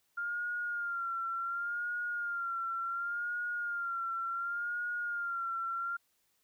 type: tone with vibrato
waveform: sine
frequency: 1396.9 Hz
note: F6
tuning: in tune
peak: -33 dBFS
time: 0.17-5.97 s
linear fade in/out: 10 ms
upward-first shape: sine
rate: 0.69 Hz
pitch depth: 52 cents each way
effects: white hiss -75 dBFS RMS until 6.43 s